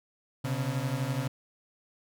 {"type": "beating tone pair", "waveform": "35% pulse", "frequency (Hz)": [126.5, 138.5], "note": ["B2", "C#3"], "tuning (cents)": [42, -1], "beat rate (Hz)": 12, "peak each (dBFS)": -30, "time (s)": [0.44, 1.28], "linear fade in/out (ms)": 10, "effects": []}